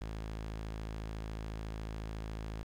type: tone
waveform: sawtooth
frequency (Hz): 54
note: A1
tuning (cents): -32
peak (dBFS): -35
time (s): 0.01-2.63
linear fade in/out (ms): 0
effects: low-pass 7000 Hz 12 dB/octave + 11-bit